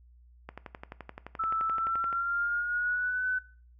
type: click train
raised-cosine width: 0.5 ms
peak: -25 dBFS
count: 20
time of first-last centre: 0.49-2.128 s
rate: 11.6 Hz
type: tone with pitch glide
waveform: sine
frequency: 1318.5 to 1505.8 Hz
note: E6 to F#6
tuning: 0 to +30 cents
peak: -27 dBFS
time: 1.39-3.39 s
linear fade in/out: 10 ms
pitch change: +230 cents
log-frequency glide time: 1.69-3.24 s
effects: noise-tail reverb RT60 0.4 s tail -17 dB re dry + added 60 Hz sine -54 dBFS peak until 3.79 s